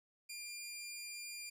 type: tone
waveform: 15% pulse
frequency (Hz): 2399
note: D7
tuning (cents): +36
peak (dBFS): -38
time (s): 0.29-1.5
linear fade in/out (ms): 10
effects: none